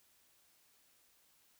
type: silence
effects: white hiss -70 dBFS RMS until 1.59 s